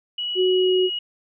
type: tone with pitch glide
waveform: sine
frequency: 2928 to 2899 Hz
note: F#7 to F#7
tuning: -19 to -36 cents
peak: -24 dBFS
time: 0.18-0.99 s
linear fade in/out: 5 ms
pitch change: -17 cents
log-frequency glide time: 0.4-0.73 s
type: tone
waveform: sine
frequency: 370 Hz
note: F#4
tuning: in tune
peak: -16 dBFS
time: 0.35-0.9 s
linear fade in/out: 50 ms
effects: none